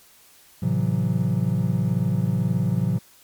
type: chord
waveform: triangle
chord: F# half-diminished seventh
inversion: first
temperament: just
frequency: 111 / 133.2 / 166.5 / 185 Hz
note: A2 / C3 / E3 / F#3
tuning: +16 / +31 / +18 / 0 cents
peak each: -23 dBFS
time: 0.62-2.99 s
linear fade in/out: 10 ms
effects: white hiss -53 dBFS RMS until 3.23 s + MP3 96 kbps